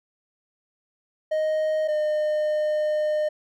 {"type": "tone pair in turn", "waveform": "triangle", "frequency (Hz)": [622.3, 608.4], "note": ["D#5", "D#5"], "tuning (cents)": [0, -39], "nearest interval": "unison", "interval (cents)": 39, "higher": "first", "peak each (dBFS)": -19, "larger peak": "neither", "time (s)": [[1.31, 1.88], [1.88, 3.29]], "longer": "second", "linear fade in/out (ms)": 10, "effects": []}